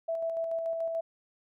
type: tone with tremolo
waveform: sine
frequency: 659.3 Hz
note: E5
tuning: in tune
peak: -28 dBFS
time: 0.08-1.01 s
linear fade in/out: 10 ms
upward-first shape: square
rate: 6.9 Hz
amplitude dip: 30%
effects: none